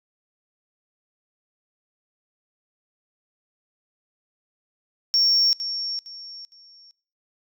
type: tone with echo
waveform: sine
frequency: 5490 Hz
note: F8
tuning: 31 cents flat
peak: -15 dBFS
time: 5.14-5.53 s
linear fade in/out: 0 ms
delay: 460 ms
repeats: 3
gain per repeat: -11 dB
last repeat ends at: 6.91 s
effects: noise-tail reverb RT60 0.5 s tail -24 dB re dry + tanh soft clip ceiling -12 dBFS